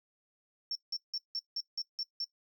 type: tone bursts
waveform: triangle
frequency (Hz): 5440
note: F8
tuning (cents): -46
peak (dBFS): -29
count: 8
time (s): 0.71-2.244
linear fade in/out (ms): 2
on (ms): 43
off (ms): 170
effects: noise-tail reverb RT60 0.1 s tail -21 dB re dry + tanh soft clip ceiling -31 dBFS